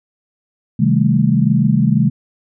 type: chord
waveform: sine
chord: A half-diminished seventh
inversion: first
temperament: just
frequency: 132 / 158.4 / 198 / 220 Hz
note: C3 / Eb3 / G3 / A3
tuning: +16 / +31 / +18 / 0 cents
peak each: -16 dBFS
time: 0.79-2.1 s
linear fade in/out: 10 ms
effects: none